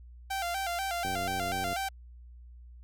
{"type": "tone with vibrato", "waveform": "sawtooth", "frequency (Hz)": 734, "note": "F#5", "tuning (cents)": -14, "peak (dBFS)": -27, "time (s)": [0.3, 1.89], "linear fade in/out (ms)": 10, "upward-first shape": "square", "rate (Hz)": 4.1, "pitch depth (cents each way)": 99}
{"type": "click train", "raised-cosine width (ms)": 2, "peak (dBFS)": -27, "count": 64, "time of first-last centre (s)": [1.05, 1.73], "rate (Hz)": 92.7}
{"effects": ["added 60 Hz sine -47 dBFS peak until 2.83 s"]}